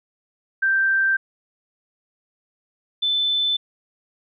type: tone pair in turn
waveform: sine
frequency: 1568 / 3520 Hz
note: G6 / A7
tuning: 0 / 0 cents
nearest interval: octave + major second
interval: 1400 cents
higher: second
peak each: -16 / -18 dBFS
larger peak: first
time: 0.62-1.17 / 3.02-3.57 s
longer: neither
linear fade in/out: 10 ms
effects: none